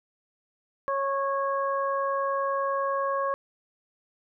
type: harmonic tone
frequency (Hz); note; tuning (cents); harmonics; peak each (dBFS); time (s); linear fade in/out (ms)
550; C#5; -14; 1 / 2 / 3; -28 / -27 / -38; 0.88-3.34; 0
effects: none